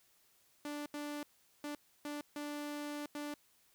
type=tone bursts at uneven times; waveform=sawtooth; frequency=293.5 Hz; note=D4; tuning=1 cent flat; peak=-36 dBFS; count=6; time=0.65-0.86 / 0.94-1.23 / 1.64-1.75 / 2.05-2.21 / 2.36-3.06 / 3.15-3.34 s; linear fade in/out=2 ms; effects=white hiss -70 dBFS RMS until 3.74 s